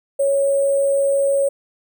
sine tone with sample-and-hold, 554 Hz, C#5, 1 cent flat, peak -14 dBFS, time 0.19-1.49 s, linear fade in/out 10 ms, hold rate 8820 Hz, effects none

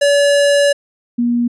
square / sine tone pair in turn, 571 / 239 Hz, D5 / A#3, -49 / +43 cents, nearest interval octave + minor third, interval 1508 cents, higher first, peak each -10 / -12 dBFS, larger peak first, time 0.01-0.73 / 1.18-1.48 s, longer first, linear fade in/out 10 ms, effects resampled to 24000 Hz

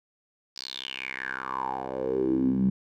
10% pulse tone with band-pass filter sweep, 65.41 Hz, C2, in tune, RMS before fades -29 dBFS, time 0.56-2.7 s, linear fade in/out 5 ms, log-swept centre 5000 to 180 Hz, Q 7.2, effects none

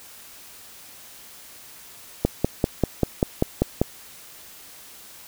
click train, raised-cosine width 2 ms, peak -4 dBFS, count 9, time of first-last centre 2.25-3.816 s, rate 5.11 Hz, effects white hiss -45 dBFS RMS until 5.27 s

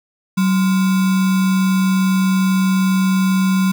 sine tone with sample-and-hold, 188.8 Hz, F#3, 35 cents sharp, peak -12 dBFS, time 0.37-3.72 s, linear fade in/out 10 ms, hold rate 1225 Hz, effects none

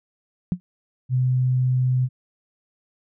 sine tone with exponential decay, 178.7 Hz, F3, 40 cents sharp, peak -14 dBFS, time 0.52-0.6 s, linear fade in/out 0 ms, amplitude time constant 16 ms
sine tone, 127.5 Hz, C3, 44 cents flat, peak -17 dBFS, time 1.09-2.09 s, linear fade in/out 50 ms
effects none

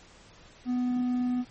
triangle tone, 248.3 Hz, B3, 9 cents sharp, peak -23 dBFS, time 0.65-1.45 s, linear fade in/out 50 ms, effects pink hiss -54 dBFS RMS until 1.5 s + MP3 32 kbps

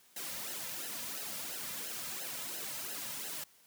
white noise with flanger, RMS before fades -41 dBFS, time 0.16-3.44 s, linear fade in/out 5 ms, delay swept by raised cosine 0.85 to 2.75 ms, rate 2.9 Hz, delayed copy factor -0.75, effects white hiss -64 dBFS RMS until 3.66 s + high-pass 100 Hz 12 dB/octave

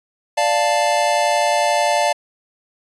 square chord, D minor, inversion none, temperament equal, 587.3 / 698.5 / 880 Hz, D5 / F5 / A5, 0 / 0 / 0 cents, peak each -20 dBFS, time 0.37-2.13 s, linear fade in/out 10 ms, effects resampled to 24000 Hz

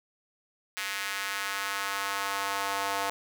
square tone with high-pass filter sweep, 98.7 Hz, G2, 12 cents sharp, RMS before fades -32 dBFS, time 0.77-3.1 s, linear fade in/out 0 ms, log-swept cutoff 1900 to 790 Hz, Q 1.5, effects none

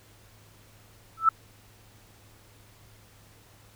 sine tone with exponential growth, 1318.5 Hz, E6, in tune, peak -12 dBFS, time 1.17-1.29 s, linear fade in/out 5 ms, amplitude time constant 26 ms, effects added 105 Hz sine -57 dBFS peak until 3.75 s + pink hiss -57 dBFS RMS until 3.75 s

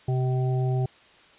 harmonic tone with a mistuned harmonic, 128.1 Hz, C3, 36 cents flat, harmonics 1 / 3 / 5 / 6, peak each -22 / -32 / -39 / -37 dBFS, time 0.08-0.86 s, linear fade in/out 5 ms, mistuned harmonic 1, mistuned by +18 cents, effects white hiss -54 dBFS RMS until 1.38 s + resampled to 8000 Hz

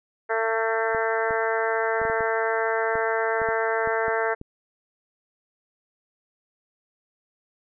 harmonic tone, 224.4 Hz, A3, 34 cents sharp, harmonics 2 / 3 / 4 / 5 / 6 / 7 / 8 / 9, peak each -26 / -28 / -30 / -35 / -32 / -30 / -32 / -36 dBFS, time 0.29-4.35 s, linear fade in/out 20 ms
clicks, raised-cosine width 3 ms, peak -25 dBFS, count 12, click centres 0.948 / 1.308 / 2.016 / 2.052 / 2.099 / 2.207 / 2.955 / 3.417 / 3.488 / 3.874 / 4.082 / 4.414 s
effects none

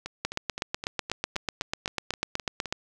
two click trains, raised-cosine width 0.2 ms, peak -17 / -10 dBFS, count 11 / 21, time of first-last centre 0.06-2.657 / 0.25-2.725 s, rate 3.85 / 8.08 Hz, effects none

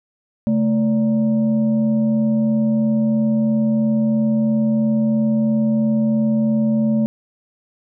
sine tone with frequency modulation, 220 Hz, A3, in tune, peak -14 dBFS, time 0.47-7.06 s, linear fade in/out 0 ms, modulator 357 Hz, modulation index 0.47, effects none

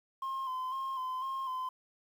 sine tone with vibrato, 1046.5 Hz, C6, in tune, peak -31 dBFS, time 0.22-1.69 s, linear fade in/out 5 ms, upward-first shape square, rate 2 Hz, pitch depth 34 cents each way, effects tanh soft clip ceiling -33 dBFS + 10-bit

